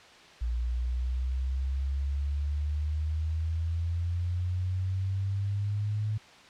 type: exponential sweep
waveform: sine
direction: up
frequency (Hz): 58.27 to 107.7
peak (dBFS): -27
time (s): 0.41-6.18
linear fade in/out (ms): 10
effects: white hiss -52 dBFS RMS until 6.49 s + low-pass 4000 Hz 12 dB/octave